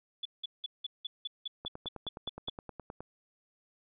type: tone bursts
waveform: sine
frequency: 3449 Hz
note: A7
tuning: 35 cents flat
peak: -34 dBFS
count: 12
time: 0.23-2.498 s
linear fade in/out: 5 ms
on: 24 ms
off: 180 ms
type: click train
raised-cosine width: 1 ms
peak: -28 dBFS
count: 14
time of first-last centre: 1.65-3.006 s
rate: 9.59 Hz
effects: none